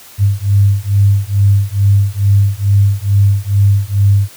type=beating tone pair; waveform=sine; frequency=99 / 101.3 Hz; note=G2 / G#2; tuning=+18 / -43 cents; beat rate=2.3 Hz; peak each=-11 dBFS; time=0.18-4.29 s; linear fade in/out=50 ms; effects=white hiss -38 dBFS RMS until 4.36 s